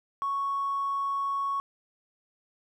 triangle tone with tanh clipping, 1108.7 Hz, C#6, in tune, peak -26 dBFS, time 0.22-1.6 s, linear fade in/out 0 ms, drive 1 dB, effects none

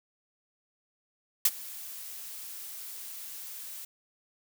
blue noise with ADSR envelope, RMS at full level -20 dBFS, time 1.45-3.85 s, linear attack 4 ms, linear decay 43 ms, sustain -22 dB, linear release 5 ms, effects none

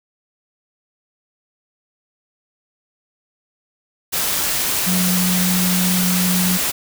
sine tone in noise, 182.1 Hz, F#3, 27 cents flat, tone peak -17 dBFS, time 4.86-6.58 s, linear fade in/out 20 ms, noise white, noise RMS -20 dBFS, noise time 4.12-6.72 s, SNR 0 dB, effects none

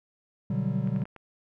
triangle chord, G major seventh, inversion first, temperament equal, 123.47 / 146.83 / 185 / 196 Hz, B2 / D3 / F#3 / G3, 0 / 0 / 0 / 0 cents, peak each -29 dBFS, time 0.5-1.04 s, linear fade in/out 5 ms
clicks, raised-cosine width 0.5 ms, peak -31 dBFS, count 5, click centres 0.874 / 0.962 / 1.019 / 1.055 / 1.163 s
effects none

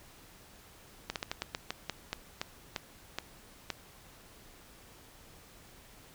slowing click train, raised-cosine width 0.2 ms, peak -16 dBFS, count 13, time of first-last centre 1.1-3.703 s, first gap 58 ms, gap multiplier 1.22, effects pink hiss -56 dBFS RMS until 6.14 s

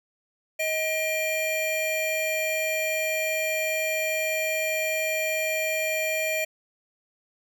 square tone pair together, 631.7 / 2385 Hz, D#5 / D7, +26 / +26 cents, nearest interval octave + major seventh, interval 2300 cents, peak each -28 dBFS, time 0.59-6.45 s, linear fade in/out 10 ms, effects none

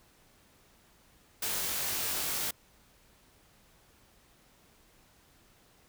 white noise with comb filter, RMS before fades -33 dBFS, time 1.42-2.51 s, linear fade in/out 5 ms, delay 20 ms, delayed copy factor +0.75, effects pink hiss -63 dBFS RMS until 5.88 s

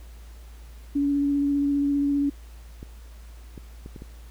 sine tone with vibrato, 283.8 Hz, C#4, 41 cents sharp, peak -20 dBFS, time 0.95-2.3 s, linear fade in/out 10 ms, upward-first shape square, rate 15 Hz, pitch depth 10 cents each way
clicks, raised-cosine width 3 ms, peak -26 dBFS, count 5, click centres 2.829 / 3.578 / 3.861 / 3.962 / 4.021 s
effects added 57 Hz sine -41 dBFS peak until 4.3 s + pink hiss -55 dBFS RMS until 4.3 s

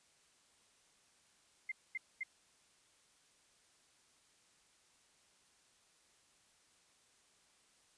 sine tone bursts, 2093 Hz, C7, in tune, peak -37 dBFS, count 3, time 1.69-2.234 s, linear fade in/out 5 ms, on 28 ms, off 230 ms, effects white hiss -70 dBFS RMS until 7.97 s + resampled to 22050 Hz

